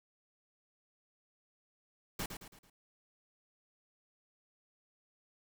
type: noise with echo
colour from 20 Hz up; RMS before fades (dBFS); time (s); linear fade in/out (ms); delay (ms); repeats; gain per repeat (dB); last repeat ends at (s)
pink; -38; 2.19-2.26; 5; 110; 4; -7; 2.7
effects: none